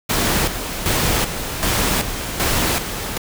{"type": "noise with tremolo", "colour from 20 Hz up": "pink", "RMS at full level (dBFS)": -18, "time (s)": [0.09, 3.18], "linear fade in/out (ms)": 10, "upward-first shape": "square", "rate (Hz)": 1.3, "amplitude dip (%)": 60, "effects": []}